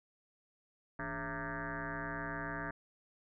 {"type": "tone with frequency modulation", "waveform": "sine", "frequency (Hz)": 923, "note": "A#5", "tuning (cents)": -17, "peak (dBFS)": -37, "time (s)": [0.99, 2.71], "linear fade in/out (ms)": 5, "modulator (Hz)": 127, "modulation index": 6.9, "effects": []}